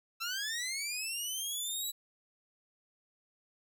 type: linear sweep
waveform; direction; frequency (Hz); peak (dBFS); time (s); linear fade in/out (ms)
15% pulse; up; 1318.5 to 3951; -28; 0.2-1.92; 20
effects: none